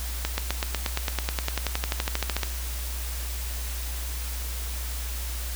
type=accelerating click train; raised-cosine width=0.2 ms; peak=-8 dBFS; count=24; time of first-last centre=0.25-2.433 s; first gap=130 ms; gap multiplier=0.97; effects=added 60 Hz sine -30 dBFS peak until 5.55 s + white hiss -37 dBFS RMS until 5.55 s